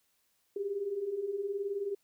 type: beating tone pair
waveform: sine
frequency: 384.3 / 403.3 Hz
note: G4 / G4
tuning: -34 / +49 cents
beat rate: 19 Hz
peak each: -39 / -33 dBFS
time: 0.56-1.95 s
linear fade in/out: 5 ms
effects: white hiss -74 dBFS RMS until 2.03 s